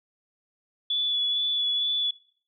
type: tone with vibrato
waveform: sine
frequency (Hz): 3434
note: A7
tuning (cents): -43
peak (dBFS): -23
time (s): 0.9-2.11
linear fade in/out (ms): 5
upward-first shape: sine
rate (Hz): 2.2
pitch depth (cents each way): 15
effects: noise-tail reverb RT60 0.6 s tail -23 dB re dry